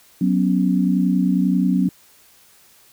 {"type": "chord", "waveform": "sine", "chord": "F# suspended fourth", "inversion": "none", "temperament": "equal", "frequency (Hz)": [185, 246.9, 277.2], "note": ["F#3", "B3", "C#4"], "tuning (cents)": [0, 0, 0], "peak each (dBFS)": [-17, -21, -21], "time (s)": [0.21, 1.89], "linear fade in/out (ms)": 5, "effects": ["white hiss -52 dBFS RMS until 2.92 s"]}